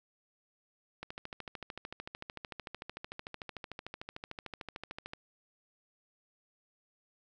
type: click train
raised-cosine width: 0.3 ms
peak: -25 dBFS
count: 56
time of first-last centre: 1.03-5.134 s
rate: 13.4 Hz
effects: none